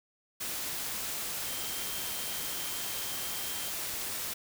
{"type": "tone in noise", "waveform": "sine", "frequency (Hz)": 3156, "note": "G7", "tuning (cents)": 11, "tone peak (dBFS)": -45, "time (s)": [1.45, 3.71], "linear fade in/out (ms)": 10, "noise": "white", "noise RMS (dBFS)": -36, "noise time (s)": [0.4, 4.34], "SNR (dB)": -12, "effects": []}